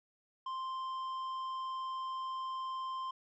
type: tone with tanh clipping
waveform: triangle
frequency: 1046.5 Hz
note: C6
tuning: in tune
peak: -38 dBFS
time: 0.46-3.11 s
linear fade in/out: 5 ms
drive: 11 dB
effects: none